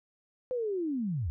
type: linear sweep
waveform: sine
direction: down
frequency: 516 to 68.2 Hz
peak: -29 dBFS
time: 0.51-1.3 s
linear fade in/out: 0 ms
effects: none